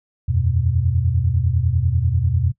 sine chord, E suspended second, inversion none, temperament equal, 82.41 / 92.5 / 123.47 Hz, E2 / F#2 / B2, 0 / 0 / 0 cents, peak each -20 dBFS, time 0.28-2.52 s, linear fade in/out 10 ms, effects noise-tail reverb RT60 0.1 s tail -21 dB re dry

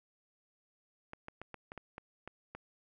clicks, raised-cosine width 0.5 ms, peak -29 dBFS, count 9, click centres 1.134 / 1.284 / 1.416 / 1.543 / 1.719 / 1.777 / 1.981 / 2.276 / 2.55 s, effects none

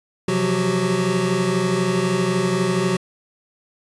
square tone cluster, 130.2 / 172 / 184.4 / 371.3 / 395.3 Hz, C3 / F3 / F#3 / F#4 / G4, -8 / -26 / -6 / +6 / +15 cents, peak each -28 / -28 / -23 / -23 / -28 dBFS, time 0.28-2.97 s, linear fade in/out 5 ms, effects resampled to 24000 Hz

